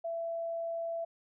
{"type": "tone", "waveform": "sine", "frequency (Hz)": 668, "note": "E5", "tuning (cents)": 23, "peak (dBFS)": -33, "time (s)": [0.04, 1.05], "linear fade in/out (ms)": 10, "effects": []}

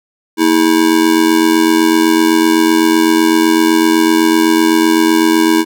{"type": "tone with amplitude modulation", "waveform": "square", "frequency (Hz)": 321.8, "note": "E4", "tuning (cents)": -42, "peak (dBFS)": -5, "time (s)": [0.37, 5.65], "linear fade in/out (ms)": 50, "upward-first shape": "sine", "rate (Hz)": 87.9, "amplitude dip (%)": 80, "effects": []}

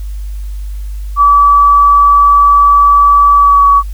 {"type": "tone with pitch glide", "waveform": "sine", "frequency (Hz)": [1150, 1132.2], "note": ["D6", "C#6"], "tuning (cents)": [-37, 36], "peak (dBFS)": -3, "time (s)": [1.16, 3.83], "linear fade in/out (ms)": 50, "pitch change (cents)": -27, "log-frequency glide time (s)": [3.35, 3.66], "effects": ["added 50 Hz sine -18 dBFS peak until 3.93 s", "white hiss -44 dBFS RMS until 3.93 s"]}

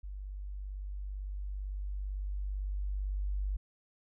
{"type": "tone with level ramp", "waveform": "sine", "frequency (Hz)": 48.93, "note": "G1", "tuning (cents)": -2, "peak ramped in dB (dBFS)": [-39, -30], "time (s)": [0.03, 3.57], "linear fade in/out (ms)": 10, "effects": []}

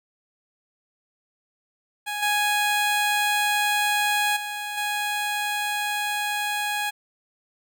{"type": "tone with level steps", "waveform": "15% pulse", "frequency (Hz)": 830.6, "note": "G#5", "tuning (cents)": 0, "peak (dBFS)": [-21, -14, -23, -18], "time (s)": [2.06, 6.91], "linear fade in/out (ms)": 20, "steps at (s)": [2.22, 4.36, 4.77], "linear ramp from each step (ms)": 10, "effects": []}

